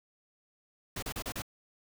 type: noise bursts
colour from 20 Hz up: pink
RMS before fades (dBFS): -37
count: 5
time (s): 0.96-1.421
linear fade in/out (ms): 5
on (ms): 65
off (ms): 34
effects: none